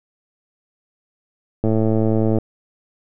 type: click train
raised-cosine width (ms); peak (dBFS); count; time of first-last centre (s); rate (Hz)
2; -6; 83; 1.64-2.385; 110
effects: none